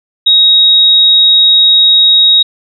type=tone; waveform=sine; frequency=3780 Hz; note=A#7; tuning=23 cents sharp; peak=-3 dBFS; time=0.26-2.43 s; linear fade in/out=10 ms; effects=none